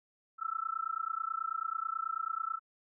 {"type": "tone with amplitude modulation", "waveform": "sine", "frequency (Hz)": 1320, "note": "E6", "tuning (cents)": 2, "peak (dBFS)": -29, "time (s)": [0.38, 2.6], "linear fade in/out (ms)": 50, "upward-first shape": "sine", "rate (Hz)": 29.2, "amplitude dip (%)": 100, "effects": []}